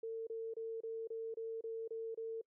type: tone bursts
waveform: sine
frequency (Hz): 451.1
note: A4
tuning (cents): +43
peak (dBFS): -39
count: 9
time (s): 0.03-2.414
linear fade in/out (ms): 5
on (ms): 240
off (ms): 28
effects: noise-tail reverb RT60 0.1 s tail -26 dB re dry